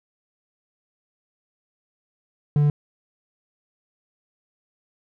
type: tone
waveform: triangle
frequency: 146.83 Hz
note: D3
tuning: in tune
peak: -13 dBFS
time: 2.56-2.7 s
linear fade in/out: 2 ms
effects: none